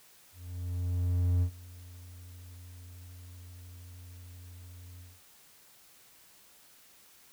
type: tone with ADSR envelope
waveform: triangle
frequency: 88.7 Hz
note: F2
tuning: 27 cents sharp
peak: -21 dBFS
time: 0.32-5.21 s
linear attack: 1100 ms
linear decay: 84 ms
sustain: -23 dB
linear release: 210 ms
effects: white hiss -59 dBFS RMS until 7.32 s